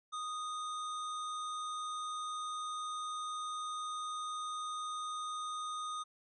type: tone with sample-and-hold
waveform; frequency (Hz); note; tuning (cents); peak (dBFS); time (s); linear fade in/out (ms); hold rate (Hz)
sine; 1242; D#6; -3; -37; 0.12-6.04; 20; 4900
effects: resampled to 22050 Hz